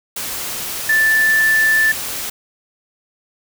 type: tone in noise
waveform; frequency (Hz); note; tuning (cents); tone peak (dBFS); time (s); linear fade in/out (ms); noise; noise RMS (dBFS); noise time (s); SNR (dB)
sine; 1760; A6; 0; -11; 0.89-1.92; 5; white; -25; 0.16-2.3; +11
effects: none